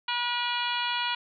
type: harmonic tone with a mistuned harmonic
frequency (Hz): 482.3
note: B4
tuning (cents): -41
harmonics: 2 / 3 / 4 / 5 / 6 / 7 / 8 / 9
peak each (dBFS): -31 / -34 / -39 / -35 / -33 / -35 / -40 / -41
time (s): 0.08-1.15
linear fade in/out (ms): 5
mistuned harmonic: 8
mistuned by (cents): +48
effects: none